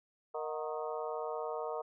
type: harmonic tone with a mistuned harmonic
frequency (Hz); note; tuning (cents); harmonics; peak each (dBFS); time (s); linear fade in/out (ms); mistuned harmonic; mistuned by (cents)
155.56; D#3; 0; 3 / 4 / 5 / 6 / 7 / 8; -39 / -41 / -43 / -45 / -46 / -47; 0.34-1.82; 10; 5; -86
effects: none